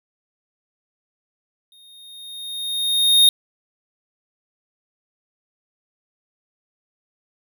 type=tone with exponential growth; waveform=square; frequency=3700 Hz; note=A#7; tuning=14 cents flat; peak=-9 dBFS; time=1.72-3.29 s; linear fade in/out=1 ms; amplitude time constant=340 ms; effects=none